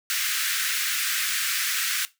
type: high-pass noise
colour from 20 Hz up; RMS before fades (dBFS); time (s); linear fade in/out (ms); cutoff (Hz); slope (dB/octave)
pink; -26; 0.1-2.05; 0; 1400; 48
effects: noise-tail reverb RT60 0.2 s tail -17 dB re dry